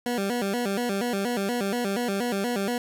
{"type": "tone with vibrato", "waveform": "20% pulse", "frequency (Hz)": 218.7, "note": "A3", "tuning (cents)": -10, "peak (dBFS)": -20, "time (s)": [0.06, 2.78], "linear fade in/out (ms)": 2, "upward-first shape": "square", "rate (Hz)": 4.2, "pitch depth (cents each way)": 180, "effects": []}